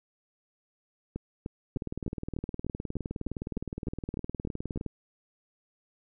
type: two click trains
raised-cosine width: 3 ms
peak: -21 / -21 dBFS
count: 61 / 13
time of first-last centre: 1.77-4.863 / 1.16-4.774 s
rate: 19.4 / 3.32 Hz
effects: none